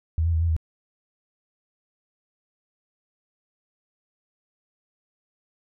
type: tone with pitch steps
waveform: sine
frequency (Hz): 80.6 / 84 / 80.6 / 84.2 / 80.2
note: E2 / E2 / E2 / E2 / E2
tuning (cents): -38 / +33 / -38 / +37 / -47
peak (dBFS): -19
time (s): 0.18-0.565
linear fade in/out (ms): 0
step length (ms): 77
effects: none